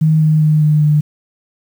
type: tone with pitch steps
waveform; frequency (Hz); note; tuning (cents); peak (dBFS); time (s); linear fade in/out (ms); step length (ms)
sine; 157 / 155.2 / 153.41 / 151.65 / 149.91; D#3 / D#3 / D#3 / D#3 / D3; +16 / -4 / -24 / -44 / +36; -8; 0.01-1.01; 10; 200
effects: 7-bit